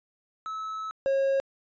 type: tone pair in turn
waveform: triangle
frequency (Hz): 1299 / 543.6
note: E6 / C#5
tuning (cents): -26 / -34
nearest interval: octave + minor third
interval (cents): 1508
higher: first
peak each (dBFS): -30 / -20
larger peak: second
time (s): 0.46-0.91 / 1.06-1.4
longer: first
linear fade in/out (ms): 0
effects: resampled to 16000 Hz